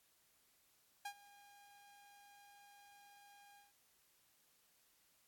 sawtooth tone with ADSR envelope, 811 Hz, G#5, 41 cents flat, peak -38 dBFS, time 1.05-3.73 s, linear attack 6 ms, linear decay 74 ms, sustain -20 dB, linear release 160 ms, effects white hiss -74 dBFS RMS until 5.27 s + AAC 64 kbps

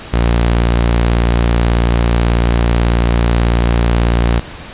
sawtooth tone, 58.27 Hz, A#1, in tune, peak -6 dBFS, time 0.13-4.4 s, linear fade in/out 10 ms, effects pink hiss -31 dBFS RMS until 4.73 s + resampled to 8000 Hz

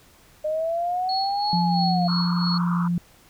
sine linear two-way sweep, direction up then down, 607 to 860 to 694 Hz, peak -22 dBFS, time 0.44-2.08 s, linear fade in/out 10 ms, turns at 1.6 s
sine tone with tremolo, 4343 Hz, C#8, 36 cents flat, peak -25 dBFS, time 1.09-2.58 s, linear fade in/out 2 ms, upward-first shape sine, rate 3 Hz, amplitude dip 70%
sine tone with pitch glide, 174.9 to 173.79 Hz, F3 to F3, +3 to -8 cents, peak -20 dBFS, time 1.53-2.98 s, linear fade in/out 2 ms, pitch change -11 cents, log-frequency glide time 2.51-2.77 s
pink band-pass noise, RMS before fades -32 dBFS, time 2.08-2.88 s, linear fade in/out 5 ms, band 940 to 1400 Hz, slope 96 dB/octave
effects pink hiss -54 dBFS RMS until 3.29 s

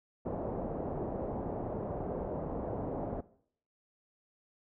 white low-pass noise, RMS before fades -37 dBFS, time 0.25-3.21 s, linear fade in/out 10 ms, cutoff 680 Hz, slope 24 dB/octave, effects noise-tail reverb RT60 0.6 s tail -18 dB re dry

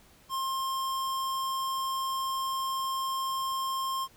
square tone, 1062 Hz, C6, 25 cents sharp, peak -30 dBFS, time 0.29-4.08 s, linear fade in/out 50 ms, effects pink hiss -59 dBFS RMS until 4.16 s

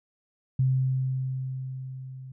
sine tone with level ramp, 130.81 Hz, C3, in tune, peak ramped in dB -19 to -39 dBFS, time 0.59-2.32 s, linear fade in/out 5 ms, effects none

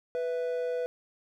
triangle tone pair together, 494.2 / 659.3 Hz, B4 / E5, +1 / 0 cents, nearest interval perfect fourth, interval 499 cents, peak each -27 / -36 dBFS, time 0.15-0.86 s, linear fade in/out 0 ms, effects none

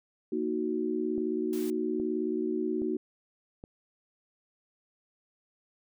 sine chord, D# minor, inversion second, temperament equal, 233.1 / 311.1 / 370 Hz, A#3 / D#4 / F#4, 0 / 0 / 0 cents, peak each -34 / -32 / -31 dBFS, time 0.32-2.97 s, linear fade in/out 5 ms
click train, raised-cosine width 2 ms, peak -30 dBFS, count 4, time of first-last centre 1.18-3.639 s, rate 1.22 Hz
white noise, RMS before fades -46 dBFS, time 1.53-1.7 s, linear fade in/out 0 ms
effects none

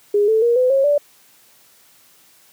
sine tone with pitch steps, 411.3 / 440.8 / 472.5 / 506.4 / 542.7 / 581.7 Hz, G#4 / A4 / A#4 / B4 / C#5 / D5, -17 / +3 / +23 / +43 / -37 / -17 cents, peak -12 dBFS, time 0.14-0.98 s, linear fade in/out 5 ms, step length 140 ms, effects white hiss -52 dBFS RMS until 2.52 s + high-pass 100 Hz 12 dB/octave

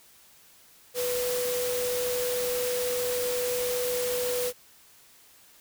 sine tone in noise, 493.9 Hz, B4, in tune, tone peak -27 dBFS, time 0.94-4.53 s, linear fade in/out 50 ms, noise white, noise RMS -33 dBFS, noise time 0.94-4.53 s, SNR +3 dB, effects white hiss -56 dBFS RMS until 5.6 s

